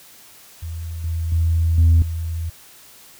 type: tone with level steps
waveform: sine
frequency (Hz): 82.5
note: E2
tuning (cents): +2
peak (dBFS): -26 / -20 / -14 / -8 / -22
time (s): 0.62-2.5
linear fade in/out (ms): 10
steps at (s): 1.04 / 1.32 / 1.78 / 2.02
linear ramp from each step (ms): 2
effects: tanh soft clip ceiling -8 dBFS + white hiss -46 dBFS RMS until 3.19 s